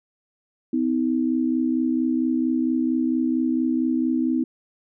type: tone pair together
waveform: sine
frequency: 253.9 / 318.3 Hz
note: B3 / D#4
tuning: +48 / +39 cents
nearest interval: major third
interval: 391 cents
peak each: -21 / -23 dBFS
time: 0.73-4.44 s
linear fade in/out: 5 ms
effects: none